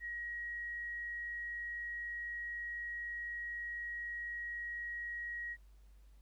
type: tone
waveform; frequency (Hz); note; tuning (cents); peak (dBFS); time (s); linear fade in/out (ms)
sine; 1898; A#6; +31; -39; 0-5.57; 50
effects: added 50 Hz sine -57 dBFS peak until 6.21 s + pink hiss -75 dBFS RMS until 6.21 s